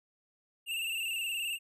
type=tone with vibrato; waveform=square; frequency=2737 Hz; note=F7; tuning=36 cents flat; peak=-33 dBFS; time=0.66-1.59 s; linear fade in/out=50 ms; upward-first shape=square; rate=19 Hz; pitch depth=49 cents each way; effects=none